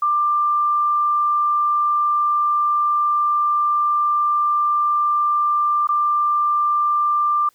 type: tone with dropouts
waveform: sine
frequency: 1187 Hz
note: D6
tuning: 18 cents sharp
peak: -15 dBFS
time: 0.02-7.49 s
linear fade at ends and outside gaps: 5 ms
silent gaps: 5.872-5.889 s
effects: white hiss -60 dBFS RMS until 7.54 s